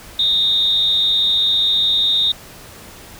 sine tone with amplitude modulation, 3700 Hz, A#7, 14 cents flat, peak -10 dBFS, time 0.19-2.32 s, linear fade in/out 5 ms, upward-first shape sine, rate 265 Hz, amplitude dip 65%, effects pink hiss -39 dBFS RMS until 3.19 s

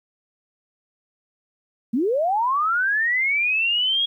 sine linear sweep, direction up, 210 to 3322 Hz, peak -18 dBFS, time 1.93-4.06 s, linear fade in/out 10 ms, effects 10-bit

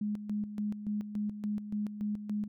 sine tone with tremolo, 208.8 Hz, G#3, 10 cents sharp, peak -30 dBFS, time 0.01-2.48 s, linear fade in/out 5 ms, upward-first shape square, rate 3.5 Hz, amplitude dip 65%, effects none

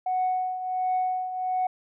sine tone with tremolo, 740 Hz, F#5, in tune, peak -20 dBFS, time 0.06-1.67 s, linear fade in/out 5 ms, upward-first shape triangle, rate 1.4 Hz, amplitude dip 70%, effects tanh soft clip ceiling -19 dBFS

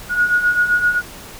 sine beating tone pair, 1444 / 1451.7 Hz, F#6 / F#6, -43 / -33 cents, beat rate 7.7 Hz, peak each -20 / -14 dBFS, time 0.09-1.02 s, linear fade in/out 50 ms, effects pink hiss -36 dBFS RMS until 1.39 s

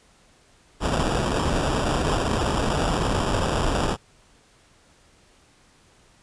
pink noise with sample-and-hold, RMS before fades -23 dBFS, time 0.8-3.97 s, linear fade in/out 50 ms, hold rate 2100 Hz, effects pink hiss -57 dBFS RMS until 6.22 s + resampled to 22050 Hz

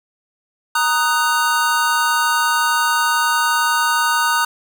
square chord, D# minor, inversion second, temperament just, 933.4 / 1244.5 / 1493.4 Hz, A#5 / D#6 / F#6, +2 / 0 / +16 cents, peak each -20 dBFS, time 0.75-4.45 s, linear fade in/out 5 ms, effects none

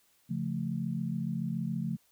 sine chord, Db augmented, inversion none, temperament equal with one note detuned, 138.59 / 173.11 / 220 Hz, Db3 / F3 / A3, 0 / -15 / 0 cents, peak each -36 / -34 / -35 dBFS, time 0.29-1.97 s, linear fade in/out 20 ms, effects white hiss -68 dBFS RMS until 2.11 s

